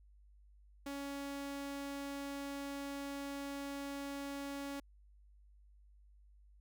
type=tone; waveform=sawtooth; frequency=280 Hz; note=C#4; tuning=18 cents sharp; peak=-37 dBFS; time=0.86-4.8 s; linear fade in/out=5 ms; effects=added 50 Hz sine -60 dBFS peak until 6.6 s

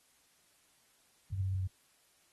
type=tone with pitch steps; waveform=sine; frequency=96.2 / 95.37 / 94.55 / 93.73 Hz; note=G2 / G2 / F#2 / F#2; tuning=-32 / -47 / +38 / +23 cents; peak=-31 dBFS; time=1.32-1.676 s; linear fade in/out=10 ms; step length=89 ms; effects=white hiss -69 dBFS RMS until 2.32 s + AAC 32 kbps

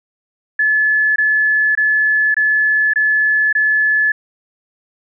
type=tone bursts; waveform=sine; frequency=1722 Hz; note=A6; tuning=38 cents flat; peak=-11 dBFS; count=6; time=0.59-4.12 s; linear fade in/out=5 ms; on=570 ms; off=22 ms; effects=none

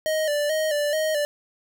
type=tone with vibrato; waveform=square; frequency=606 Hz; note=D#5; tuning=46 cents flat; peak=-22 dBFS; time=0.06-1.25 s; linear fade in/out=0 ms; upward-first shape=square; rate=2.3 Hz; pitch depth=56 cents each way; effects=none

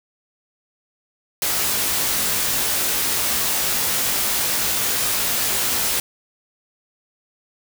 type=noise with comb filter; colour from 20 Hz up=white; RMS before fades=-21 dBFS; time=1.42-6 s; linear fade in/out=2 ms; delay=18 ms; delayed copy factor=+0.6; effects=none

